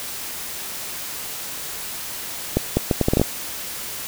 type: accelerating click train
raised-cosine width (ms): 2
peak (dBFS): -3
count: 9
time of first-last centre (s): 2.57-3.215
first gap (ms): 200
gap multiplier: 0.71
effects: white hiss -31 dBFS RMS until 4.07 s